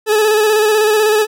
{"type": "tone with vibrato", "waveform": "40% pulse", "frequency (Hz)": 427.9, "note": "A4", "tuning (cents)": -48, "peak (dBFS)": -9, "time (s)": [0.06, 1.27], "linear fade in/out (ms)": 50, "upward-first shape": "square", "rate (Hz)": 16, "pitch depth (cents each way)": 32, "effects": []}